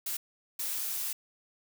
blue noise bursts at uneven times, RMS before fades -34 dBFS, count 2, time 0.06-0.17 / 0.59-1.13 s, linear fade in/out 5 ms, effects none

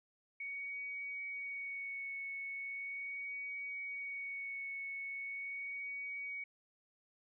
sine tone with vibrato, 2232 Hz, C#7, 11 cents sharp, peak -40 dBFS, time 0.4-6.44 s, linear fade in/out 5 ms, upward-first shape sine, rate 0.39 Hz, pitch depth 16 cents each way, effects none

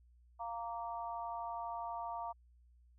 harmonic tone, 232.2 Hz, A#3, 7 cents flat, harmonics 3 / 4 / 5, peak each -43 / -42 / -47 dBFS, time 0.39-2.33 s, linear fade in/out 20 ms, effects added 60 Hz sine -62 dBFS peak until 2.98 s

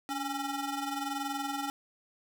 25% pulse ring-modulated tone, 547 Hz, C#5, 23 cents flat, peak -26 dBFS, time 0.09-1.7 s, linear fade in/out 0 ms, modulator 263 Hz, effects none

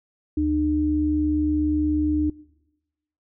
sine tone pair together, 75.7 / 302.8 Hz, D#2 / D#4, -47 / -47 cents, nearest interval 2 octaves, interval 2400 cents, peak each -26 / -20 dBFS, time 0.37-2.3 s, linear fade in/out 5 ms, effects noise-tail reverb RT60 1.0 s tail -22 dB re dry

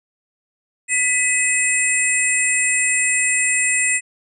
sine tone cluster, 1988 / 2551 / 7590 / 8800 Hz, B6 / D#7 / A#8 / C#9, +11 / +43 / +30 / -14 cents, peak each -21 dBFS, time 0.88-4.01 s, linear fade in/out 50 ms, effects none

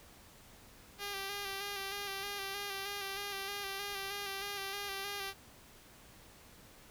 5% pulse tone with vibrato, 397.8 Hz, G4, 25 cents sharp, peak -27 dBFS, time 0.98-5.34 s, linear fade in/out 50 ms, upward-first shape square, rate 3.2 Hz, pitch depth 29 cents each way, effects pink hiss -58 dBFS RMS until 6.9 s

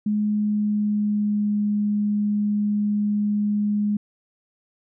sine tone with pitch glide, 210 to 207.6 Hz, G#3 to G#3, +19 to 0 cents, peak -19 dBFS, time 0.06-3.97 s, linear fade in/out 5 ms, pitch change -19 cents, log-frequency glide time 0.26-1.56 s, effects none

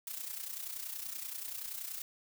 blue noise with amplitude modulation, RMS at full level -39 dBFS, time 0.07-2.02 s, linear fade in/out 2 ms, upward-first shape sine, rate 30.5 Hz, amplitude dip 65%, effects none

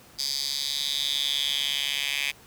10% pulse tone with high-pass filter sweep, 140.2 Hz, C#3, 20 cents sharp, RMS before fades -28 dBFS, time 0.18-2.32 s, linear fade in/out 20 ms, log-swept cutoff 4700 to 2600 Hz, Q 5.6, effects pink hiss -52 dBFS RMS until 2.46 s + high-pass 60 Hz 12 dB/octave

